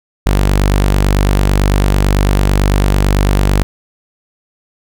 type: tone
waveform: sawtooth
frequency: 49 Hz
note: G1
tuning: in tune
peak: -5 dBFS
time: 0.26-3.63 s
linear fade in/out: 0 ms
effects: none